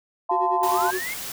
sine chord, F major, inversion none, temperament equal with one note detuned, 698.5 / 880 / 1030.9 Hz, F5 / A5 / C6, 0 / 0 / -26 cents, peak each -24 dBFS, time 0.29-0.91 s, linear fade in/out 10 ms
triangle tone with tremolo, 370 Hz, F#4, in tune, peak -22 dBFS, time 0.31-1 s, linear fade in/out 5 ms, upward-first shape sine, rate 9.7 Hz, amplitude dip 90%
sine linear sweep, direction up, 830.6 to 2183 Hz, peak -29 dBFS, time 0.62-1.14 s, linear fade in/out 5 ms
white noise, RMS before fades -33 dBFS, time 0.63-1.32 s, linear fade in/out 2 ms
effects none

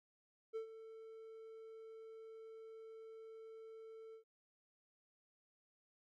triangle tone with ADSR envelope, 445.5 Hz, A4, 22 cents sharp, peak -37 dBFS, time 0.53-4.24 s, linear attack 30 ms, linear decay 100 ms, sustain -13 dB, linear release 100 ms, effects none

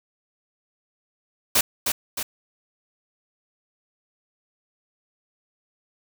white noise with echo, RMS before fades -18 dBFS, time 1.55-1.61 s, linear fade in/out 5 ms, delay 310 ms, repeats 2, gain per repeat -5 dB, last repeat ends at 2.23 s, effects none

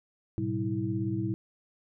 sine tone cluster, 108 / 125.2 / 192.1 / 324.5 Hz, A2 / B2 / G3 / E4, -32 / +24 / -35 / -27 cents, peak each -33 / -34 / -35 / -32 dBFS, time 0.38-1.34 s, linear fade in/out 0 ms, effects none

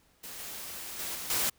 white noise with level steps, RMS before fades -43 / -41 / -36 / -39 / -29 dBFS, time 0.23-1.5 s, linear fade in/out 10 ms, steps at 0.39 / 0.99 / 1.15 / 1.3 s, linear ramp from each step 2 ms, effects pink hiss -66 dBFS RMS until 1.58 s

